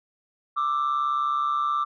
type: tone pair together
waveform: sine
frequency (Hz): 1179.4 / 1318.5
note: D6 / E6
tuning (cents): +7 / 0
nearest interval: major second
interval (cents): 193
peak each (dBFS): -21 / -27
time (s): 0.56-1.85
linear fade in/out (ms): 20
effects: tanh soft clip ceiling -19 dBFS